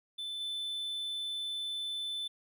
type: tone with level steps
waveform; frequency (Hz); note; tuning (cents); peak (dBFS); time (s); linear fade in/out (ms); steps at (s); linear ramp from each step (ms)
triangle; 3520; A7; 0; -35 / -33; 0.18-2.28; 10; 0.4; 10
effects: none